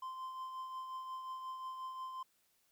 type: tone with tremolo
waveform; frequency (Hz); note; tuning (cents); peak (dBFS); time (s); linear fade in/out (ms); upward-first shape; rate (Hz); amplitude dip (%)
triangle; 1039; C6; -12; -38; 0.02-2.23; 5; triangle; 5.6; 45
effects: white hiss -75 dBFS RMS until 2.71 s